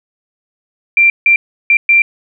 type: tone bursts at uneven times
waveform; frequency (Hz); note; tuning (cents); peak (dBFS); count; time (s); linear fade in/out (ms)
sine; 2363; D7; +10; -5; 4; 0.97-1.1 / 1.26-1.36 / 1.7-1.77 / 1.89-2.02; 2
effects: none